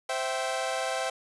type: chord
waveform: sawtooth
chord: C major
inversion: none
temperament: equal with one note detuned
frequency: 523.3 / 659.3 / 774.5 Hz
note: C5 / E5 / G5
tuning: 0 / 0 / -21 cents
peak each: -29 dBFS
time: 0.09-1.1 s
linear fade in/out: 5 ms
effects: resampled to 24000 Hz + 8-bit